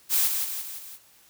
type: noise with echo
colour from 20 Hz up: blue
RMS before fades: -22 dBFS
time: 0.09-0.31 s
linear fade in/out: 50 ms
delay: 170 ms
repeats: 4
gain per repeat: -5 dB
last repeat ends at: 0.99 s
effects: white hiss -57 dBFS RMS until 1.29 s